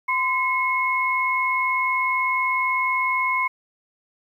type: tone pair together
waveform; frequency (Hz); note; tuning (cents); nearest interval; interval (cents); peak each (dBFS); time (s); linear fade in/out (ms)
sine; 1028 / 2178; C6 / C#7; -31 / -31; octave + minor second; 1300; -22; 0.08-3.48; 10
effects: 9-bit